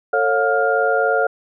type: tone cluster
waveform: sine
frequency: 447.8 / 551 / 714 / 1407 Hz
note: A4 / C#5 / F5 / F6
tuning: +30 / -11 / +38 / +12 cents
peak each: -20 dBFS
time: 0.13-1.27 s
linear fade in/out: 5 ms
effects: none